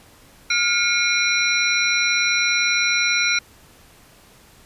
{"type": "tone cluster", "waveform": "sine", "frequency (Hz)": [1414, 2184, 2402, 4015, 5670], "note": ["F6", "C#7", "D7", "B7", "F8"], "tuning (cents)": [21, -26, 38, 28, 25], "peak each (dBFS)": [-23, -23, -23, -22, -26], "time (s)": [0.5, 3.39], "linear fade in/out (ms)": 5, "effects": ["pink hiss -50 dBFS RMS until 4.65 s", "resampled to 32000 Hz"]}